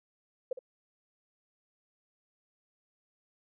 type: tone with echo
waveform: sine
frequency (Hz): 512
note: C5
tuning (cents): -38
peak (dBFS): -28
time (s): 0.51-0.53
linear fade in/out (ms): 5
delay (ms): 61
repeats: 1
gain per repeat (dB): -11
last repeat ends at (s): 0.591
effects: none